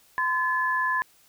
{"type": "tone pair together", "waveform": "sine", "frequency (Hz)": [1023.1, 1722], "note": ["C6", "A6"], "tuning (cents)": [-39, -38], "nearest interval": "major sixth", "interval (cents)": 901, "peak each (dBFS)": -25, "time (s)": [0.18, 1.02], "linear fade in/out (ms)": 0, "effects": ["white hiss -59 dBFS RMS until 1.28 s"]}